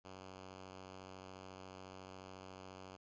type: tone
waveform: 5% pulse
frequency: 94.1 Hz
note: F#2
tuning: 30 cents sharp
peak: -40 dBFS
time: 0.04-2.97 s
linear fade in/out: 20 ms
effects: resampled to 16000 Hz